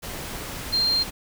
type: tone in noise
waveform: sine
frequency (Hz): 4186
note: C8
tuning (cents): 0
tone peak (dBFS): -19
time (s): 0.72-1.04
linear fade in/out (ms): 20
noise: pink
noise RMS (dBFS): -34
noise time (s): 0.02-1.11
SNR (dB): +12
effects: none